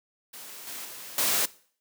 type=noise with level steps; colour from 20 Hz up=white; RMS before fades=-43 / -38 / -42 / -25 dBFS; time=0.33-1.46 s; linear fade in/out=10 ms; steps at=0.67 / 0.85 / 1.18 s; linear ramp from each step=2 ms; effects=noise-tail reverb RT60 0.5 s tail -20 dB re dry + high-pass 200 Hz 12 dB/octave